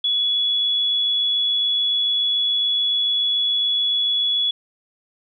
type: tone with amplitude modulation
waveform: sine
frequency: 3391 Hz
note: G#7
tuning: 35 cents sharp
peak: -16 dBFS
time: 0.04-4.51 s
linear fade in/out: 5 ms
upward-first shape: sine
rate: 107 Hz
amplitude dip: 25%
effects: none